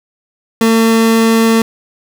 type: tone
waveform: 30% pulse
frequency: 225.9 Hz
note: A3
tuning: 46 cents sharp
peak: -5 dBFS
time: 0.61-1.62 s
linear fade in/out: 2 ms
effects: none